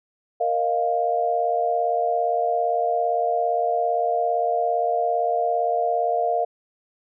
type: chord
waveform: sine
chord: Bb suspended fourth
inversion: none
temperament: just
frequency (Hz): 466.2 / 621.6 / 699.2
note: Bb4 / Eb5 / F5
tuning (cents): 0 / -2 / +2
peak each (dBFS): -26 / -26 / -21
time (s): 0.4-6.45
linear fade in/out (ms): 10
effects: none